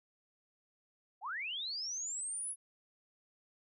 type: linear sweep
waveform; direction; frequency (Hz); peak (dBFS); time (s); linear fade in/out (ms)
sine; up; 678 to 10600; -37; 1.21-2.56; 50
effects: none